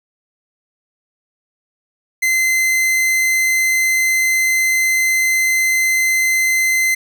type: tone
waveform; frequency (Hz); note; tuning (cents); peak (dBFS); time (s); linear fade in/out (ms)
45% pulse; 2064; C7; -24; -13; 2.22-6.95; 10
effects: none